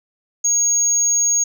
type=tone; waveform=sine; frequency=6600 Hz; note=G#8; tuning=12 cents flat; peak=-11 dBFS; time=0.44-1.44 s; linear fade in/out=10 ms; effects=tanh soft clip ceiling -13 dBFS